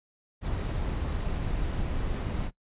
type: noise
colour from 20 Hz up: brown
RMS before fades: -30 dBFS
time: 0.41-2.51 s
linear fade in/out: 50 ms
effects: noise-tail reverb RT60 0.1 s tail -19 dB re dry + resampled to 8000 Hz